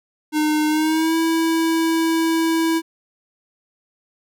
square tone with pitch glide, 305.1 to 327 Hz, D#4 to E4, -34 to -14 cents, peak -17 dBFS, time 0.32-2.82 s, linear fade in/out 50 ms, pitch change +120 cents, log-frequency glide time 0.68-1.16 s, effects none

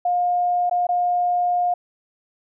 sine tone with dropouts, 711 Hz, F5, 31 cents sharp, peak -17 dBFS, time 0.05-1.74 s, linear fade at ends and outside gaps 5 ms, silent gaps 0.697-0.711 / 0.869-0.889 s, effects none

